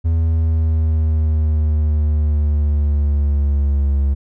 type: exponential sweep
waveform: triangle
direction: down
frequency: 82 to 69.2 Hz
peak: -11 dBFS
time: 0.04-4.15 s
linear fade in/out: 20 ms
effects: none